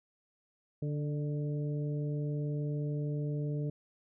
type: harmonic tone with a mistuned harmonic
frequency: 146.83 Hz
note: D3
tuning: in tune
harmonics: 1 / 2 / 3 / 4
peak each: -32 / -41 / -42 / -48 dBFS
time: 0.82-3.7 s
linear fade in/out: 5 ms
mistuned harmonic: 4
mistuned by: +25 cents
effects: none